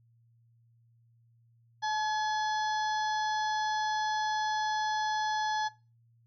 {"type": "harmonic tone with a mistuned harmonic", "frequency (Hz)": 847, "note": "G#5", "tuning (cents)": 34, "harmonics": [1, 2, 4, 5, 6, 7], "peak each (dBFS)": [-30, -36, -42, -44, -46, -47], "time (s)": [1.82, 5.69], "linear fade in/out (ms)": 20, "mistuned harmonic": 1, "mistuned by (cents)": 29, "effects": ["noise-tail reverb RT60 0.3 s tail -20 dB re dry", "added 116 Hz sine -62 dBFS peak until 6.26 s"]}